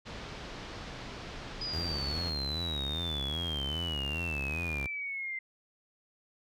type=low-pass noise; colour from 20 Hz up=pink; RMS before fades=-43 dBFS; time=0.05-2.31 s; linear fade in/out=20 ms; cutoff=5200 Hz; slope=24 dB/octave
type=exponential sweep; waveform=sine; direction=down; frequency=4978 to 2074 Hz; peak=-34 dBFS; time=1.61-5.39 s; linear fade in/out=5 ms
type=tone with vibrato; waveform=sawtooth; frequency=76.5 Hz; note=D#2; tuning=29 cents flat; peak=-31 dBFS; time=1.73-4.87 s; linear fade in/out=5 ms; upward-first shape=sine; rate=2.5 Hz; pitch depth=210 cents each way
effects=none